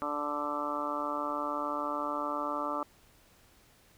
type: harmonic tone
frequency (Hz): 146.83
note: D3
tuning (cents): 0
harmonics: 2 / 3 / 4 / 5 / 6 / 7 / 8 / 9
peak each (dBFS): -39 / -47 / -38 / -46 / -39 / -42 / -35 / -40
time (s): 0.02-2.83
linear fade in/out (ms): 0
effects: pink hiss -62 dBFS RMS until 3.97 s